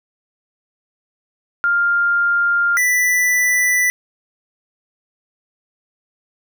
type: tone pair in turn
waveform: sine / square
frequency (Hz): 1400 / 1979.9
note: F6 / B6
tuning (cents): +4 / +4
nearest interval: tritone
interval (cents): 600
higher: second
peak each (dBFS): -13 / -14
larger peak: first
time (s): 1.64-2.77 / 2.77-3.9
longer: neither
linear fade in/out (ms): 0
effects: none